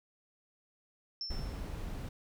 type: tone with exponential decay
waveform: sine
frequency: 5360 Hz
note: E8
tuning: 28 cents sharp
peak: -34 dBFS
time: 1.21-1.67 s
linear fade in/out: 1 ms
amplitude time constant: 100 ms
type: noise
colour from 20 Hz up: brown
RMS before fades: -39 dBFS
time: 1.3-2.09 s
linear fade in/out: 5 ms
effects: none